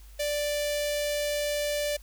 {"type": "tone with notch filter", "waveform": "sawtooth", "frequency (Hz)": 587.3, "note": "D5", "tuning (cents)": 0, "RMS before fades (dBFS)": -29, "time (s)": [0.19, 1.97], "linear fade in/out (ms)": 10, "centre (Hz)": 1200, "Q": 1, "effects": ["added 50 Hz sine -46 dBFS peak until 2.02 s", "white hiss -58 dBFS RMS until 2.02 s"]}